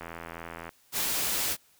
click train, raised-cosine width 0.5 ms, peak -24 dBFS, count 58, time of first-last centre 0.01-0.692 s, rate 83.6 Hz
white noise, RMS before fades -29 dBFS, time 0.92-1.57 s, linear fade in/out 50 ms
effects white hiss -63 dBFS RMS until 1.79 s

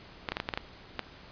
clicks, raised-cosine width 0.3 ms, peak -14 dBFS, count 8, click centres 0.288 / 0.32 / 0.369 / 0.401 / 0.489 / 0.538 / 0.575 / 0.993 s, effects pink hiss -51 dBFS RMS until 1.31 s + resampled to 11025 Hz

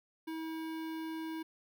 square tone with notch filter, 321.4 Hz, E4, 44 cents flat, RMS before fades -40 dBFS, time 0.27-1.43 s, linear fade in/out 10 ms, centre 7200 Hz, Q 0.77, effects none

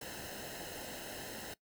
pink noise with comb filter, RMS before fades -45 dBFS, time 0.01-1.54 s, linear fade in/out 5 ms, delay 0.86 ms, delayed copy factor -0.75, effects noise-tail reverb RT60 0.1 s tail -20 dB re dry

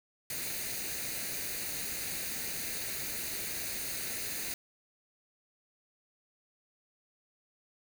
white noise with comb filter, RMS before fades -37 dBFS, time 0.3-4.54 s, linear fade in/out 2 ms, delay 0.46 ms, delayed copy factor +0.6, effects none

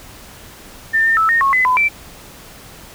sine tone with pitch steps, 1795 / 1809 / 1311 / 1844 / 1093 / 2019 / 1009 / 2335 Hz, A6 / A6 / E6 / A#6 / C#6 / B6 / B5 / D7, +34 / +48 / -10 / -19 / -25 / +38 / +37 / -11 cents, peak -11 dBFS, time 0.93-1.89 s, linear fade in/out 20 ms, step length 120 ms, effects pink hiss -39 dBFS RMS until 2.94 s

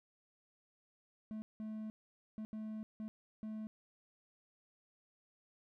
triangle tone bursts at uneven times, 216.8 Hz, A3, 25 cents flat, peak -39 dBFS, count 6, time 1.31-1.42 / 1.6-1.9 / 2.38-2.45 / 2.53-2.83 / 3-3.08 / 3.43-3.67 s, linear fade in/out 0 ms, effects none

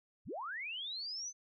sine linear sweep, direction up, 33.79 to 6230 Hz, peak -39 dBFS, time 0.25-1.33 s, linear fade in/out 50 ms, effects none

